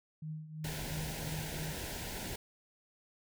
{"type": "tone with tremolo", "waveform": "sine", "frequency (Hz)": 155.6, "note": "D#3", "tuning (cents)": 0, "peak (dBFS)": -37, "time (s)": [0.22, 1.73], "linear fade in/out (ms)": 5, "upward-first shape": "triangle", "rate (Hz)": 2.9, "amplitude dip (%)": 75}
{"type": "band-stop noise", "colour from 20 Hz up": "pink", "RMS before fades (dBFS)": -41, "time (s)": [0.64, 2.36], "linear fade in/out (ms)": 5, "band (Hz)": [1000, 1400], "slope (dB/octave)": 96}
{"type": "clicks", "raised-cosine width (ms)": 2, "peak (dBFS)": [-32, -29], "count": 2, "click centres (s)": [1.529, 1.543]}
{"effects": []}